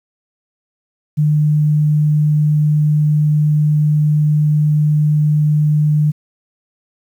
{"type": "tone", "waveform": "sine", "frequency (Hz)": 150.7, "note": "D3", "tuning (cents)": 45, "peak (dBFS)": -10, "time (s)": [1.17, 6.12], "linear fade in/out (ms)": 20, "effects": ["8-bit"]}